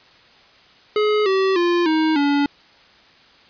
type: tone with pitch steps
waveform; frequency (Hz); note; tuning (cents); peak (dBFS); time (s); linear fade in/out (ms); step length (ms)
square; 422.9 / 383.3 / 347.5 / 315 / 285.5; G#4 / G4 / F4 / D#4 / D4; +31 / -39 / -9 / +21 / -49; -16; 0.96-2.46; 2; 300
effects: white hiss -50 dBFS RMS until 3.49 s + resampled to 11025 Hz